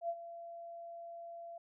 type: tone with ADSR envelope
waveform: sine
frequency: 680 Hz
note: F5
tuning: 46 cents flat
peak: -32 dBFS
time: 0.01-1.58 s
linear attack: 80 ms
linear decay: 54 ms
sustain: -13 dB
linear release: 4 ms
effects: none